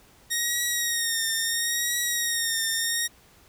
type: tone with vibrato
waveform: 10% pulse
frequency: 1864.7 Hz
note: A#6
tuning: in tune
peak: -15 dBFS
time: 0.3-3.08 s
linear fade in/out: 20 ms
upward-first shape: triangle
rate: 0.74 Hz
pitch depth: 55 cents each way
effects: pink hiss -56 dBFS RMS until 3.48 s